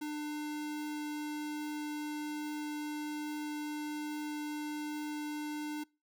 square tone, 299.8 Hz, D4, 36 cents sharp, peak -37 dBFS, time 0.01-5.84 s, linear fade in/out 10 ms, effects noise-tail reverb RT60 0.3 s tail -25 dB re dry

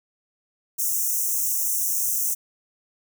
white high-pass noise, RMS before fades -24 dBFS, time 0.78-2.35 s, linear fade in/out 20 ms, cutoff 5700 Hz, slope 96 dB/octave, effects none

